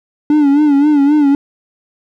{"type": "tone with vibrato", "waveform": "triangle", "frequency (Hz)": 290.1, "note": "D4", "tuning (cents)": -21, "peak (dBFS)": -5, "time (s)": [0.3, 1.35], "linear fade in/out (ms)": 2, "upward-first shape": "sine", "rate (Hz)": 3.8, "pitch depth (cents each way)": 81, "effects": []}